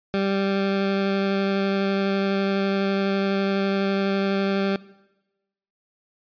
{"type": "tone with vibrato", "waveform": "20% pulse", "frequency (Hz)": 196, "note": "G3", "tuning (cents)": 0, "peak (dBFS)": -16, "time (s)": [0.14, 4.76], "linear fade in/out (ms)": 0, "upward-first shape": "sine", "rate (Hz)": 12, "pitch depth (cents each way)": 8, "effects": ["noise-tail reverb RT60 1.0 s tail -20 dB re dry", "resampled to 11025 Hz"]}